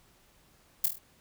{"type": "noise with echo", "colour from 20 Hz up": "violet", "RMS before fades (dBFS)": -23, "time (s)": [0.84, 0.86], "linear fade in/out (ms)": 5, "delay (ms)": 25, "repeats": 5, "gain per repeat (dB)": -5, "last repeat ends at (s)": 0.985, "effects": ["pink hiss -63 dBFS RMS until 1.2 s"]}